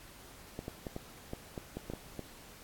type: clicks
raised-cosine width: 2 ms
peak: -25 dBFS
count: 10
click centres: 0.591 / 0.681 / 0.868 / 0.964 / 1.334 / 1.578 / 1.77 / 1.9 / 1.936 / 2.193 s
effects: pink hiss -54 dBFS RMS until 2.63 s + AAC 64 kbps